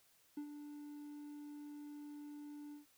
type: tone with ADSR envelope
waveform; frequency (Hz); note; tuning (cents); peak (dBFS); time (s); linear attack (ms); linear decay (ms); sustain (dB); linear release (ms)
triangle; 293.7; D4; 0; -38; 0.37-2.86; 5; 83; -8; 130
effects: white hiss -71 dBFS RMS until 2.97 s